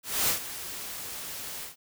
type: noise with ADSR envelope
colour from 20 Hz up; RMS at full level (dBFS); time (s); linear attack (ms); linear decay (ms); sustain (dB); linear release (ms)
white; -24; 0.03-1.76; 250; 110; -14; 130
effects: none